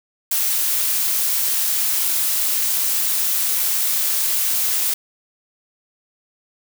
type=noise with amplitude modulation; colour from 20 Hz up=blue; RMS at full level=-18 dBFS; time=0.31-4.94 s; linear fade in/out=5 ms; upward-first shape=sine; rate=208 Hz; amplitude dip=35%; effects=none